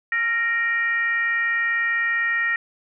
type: tone with frequency modulation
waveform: sine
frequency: 1864.7 Hz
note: A#6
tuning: in tune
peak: -19 dBFS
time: 0.12-2.56 s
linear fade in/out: 2 ms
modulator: 498 Hz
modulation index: 0.58
effects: none